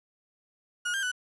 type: tone with pitch steps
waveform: 35% pulse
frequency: 1442 / 1590 / 1489 Hz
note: F#6 / G6 / F#6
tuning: -45 / +24 / +11 cents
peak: -26 dBFS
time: 0.85-1.117 s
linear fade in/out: 10 ms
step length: 89 ms
effects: resampled to 24000 Hz + 9-bit